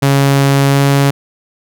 sawtooth tone with pitch glide, 138.59 to 139.63 Hz, C#3 to C#3, 0 to +13 cents, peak -4 dBFS, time 0.02-1.11 s, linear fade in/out 10 ms, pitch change +13 cents, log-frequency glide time 0.69-0.81 s, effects none

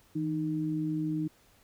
sine tone pair together, 160.69 / 309 Hz, E3 / D#4, -44 / -12 cents, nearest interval major seventh, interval 1132 cents, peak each -33 / -30 dBFS, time 0.15-1.28 s, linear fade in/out 10 ms, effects pink hiss -63 dBFS RMS until 1.63 s

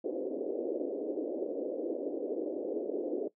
pink band-pass noise, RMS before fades -35 dBFS, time 0.04-3.28 s, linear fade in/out 5 ms, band 290 to 560 Hz, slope 48 dB/octave, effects noise-tail reverb RT60 0.1 s tail -18 dB re dry

